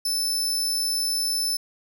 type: tone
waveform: sawtooth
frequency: 5274 Hz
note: E8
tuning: in tune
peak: -20 dBFS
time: 0.05-1.57 s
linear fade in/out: 5 ms
effects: none